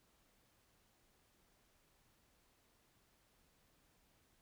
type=silence; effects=pink hiss -74 dBFS RMS until 4.41 s